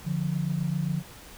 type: tone pair together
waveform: sine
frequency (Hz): 146.83 / 174.47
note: D3 / F3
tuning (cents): 0 / -1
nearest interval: minor third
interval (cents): 299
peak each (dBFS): -28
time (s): 0.04-1.03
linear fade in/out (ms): 50
effects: pink hiss -47 dBFS RMS until 1.37 s